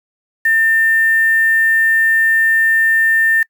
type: tone with quantisation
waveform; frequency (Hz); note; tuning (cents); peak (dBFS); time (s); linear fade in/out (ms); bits
sine; 1800; A6; +39; -10; 0.45-3.43; 5; 5
effects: noise-tail reverb RT60 0.1 s tail -25 dB re dry